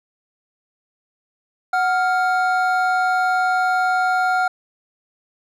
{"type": "tone pair together", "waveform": "triangle", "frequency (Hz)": [740, 1398], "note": ["F#5", "F6"], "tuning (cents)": [0, 1], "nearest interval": "major seventh", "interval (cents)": 1101, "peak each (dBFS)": [-16, -18], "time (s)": [1.73, 4.48], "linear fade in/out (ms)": 5, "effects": []}